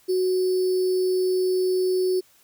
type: tone with sample-and-hold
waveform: sine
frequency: 370 Hz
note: F#4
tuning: in tune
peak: -19 dBFS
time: 0.08-2.21 s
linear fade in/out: 20 ms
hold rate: 4900 Hz
effects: white hiss -58 dBFS RMS until 2.43 s